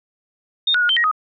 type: tone with pitch steps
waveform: sine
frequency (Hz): 3671 / 1463 / 1437 / 3118 / 1890 / 1255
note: A#7 / F#6 / F6 / G7 / A#6 / D#6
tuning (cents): -27 / -20 / +49 / -10 / +23 / +15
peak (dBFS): -14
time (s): 0.67-1.114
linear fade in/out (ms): 5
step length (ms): 74
effects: none